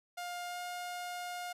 sawtooth tone with pitch glide, 707 to 711.9 Hz, F5 to F5, +21 to +33 cents, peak -35 dBFS, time 0.17-1.53 s, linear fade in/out 10 ms, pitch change +12 cents, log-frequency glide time 0.47-0.59 s, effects resampled to 32000 Hz

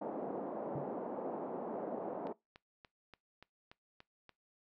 white band-pass noise, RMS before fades -41 dBFS, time 0.01-2.33 s, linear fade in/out 10 ms, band 210 to 730 Hz, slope 24 dB/octave
sine tone with exponential decay, 143.2 Hz, D3, 43 cents flat, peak -37 dBFS, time 0.75-0.99 s, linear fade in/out 5 ms, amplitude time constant 51 ms
click train, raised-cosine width 0.3 ms, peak -37 dBFS, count 8, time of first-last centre 2.27-4.293 s, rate 3.46 Hz
effects noise-tail reverb RT60 0.2 s tail -22 dB re dry

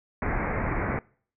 pink low-pass noise, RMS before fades -28 dBFS, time 0.22-0.99 s, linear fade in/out 2 ms, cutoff 2300 Hz, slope 96 dB/octave, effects noise-tail reverb RT60 0.5 s tail -24 dB re dry

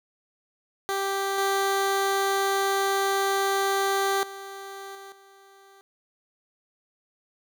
15% pulse tone with level steps, 392 Hz, G4, in tune, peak -19 / -16 / -31 / -35 / -45 dBFS, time 0.89-5.81 s, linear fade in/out 0 ms, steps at 1.38 / 4.23 / 4.95 / 5.12 s, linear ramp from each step 2 ms, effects none

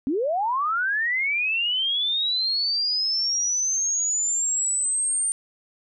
sine linear sweep, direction up, 246.9 to 8880 Hz, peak -21 dBFS, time 0.07-5.32 s, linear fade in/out 0 ms, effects none

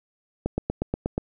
click train, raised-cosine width 2 ms, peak -11 dBFS, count 7, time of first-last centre 0.46-1.179 s, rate 8.34 Hz, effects none

